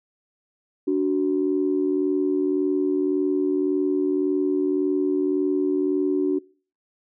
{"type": "tone pair together", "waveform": "sine", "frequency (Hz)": [290.9, 372.7], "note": ["D4", "F#4"], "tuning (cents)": [-16, 13], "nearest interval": "major third", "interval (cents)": 429, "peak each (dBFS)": [-21, -21], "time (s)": [0.87, 6.39], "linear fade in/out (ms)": 10, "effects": ["noise-tail reverb RT60 0.4 s tail -23 dB re dry", "tanh soft clip ceiling -11 dBFS"]}